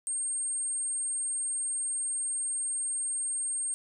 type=tone; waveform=sine; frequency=8560 Hz; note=C9; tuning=38 cents sharp; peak=-29 dBFS; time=0.07-3.74 s; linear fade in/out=0 ms; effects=none